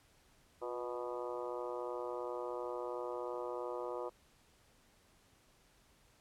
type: harmonic tone with a mistuned harmonic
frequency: 122.9 Hz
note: B2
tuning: 8 cents flat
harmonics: 3 / 4 / 5 / 6 / 7 / 8 / 9 / 10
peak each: -44 / -42 / -46 / -52 / -51 / -48 / -53 / -51 dBFS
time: 0.61-4.1 s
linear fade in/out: 20 ms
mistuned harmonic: 3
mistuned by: -48 cents
effects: pink hiss -68 dBFS RMS until 6.2 s + low-pass 12000 Hz 12 dB/octave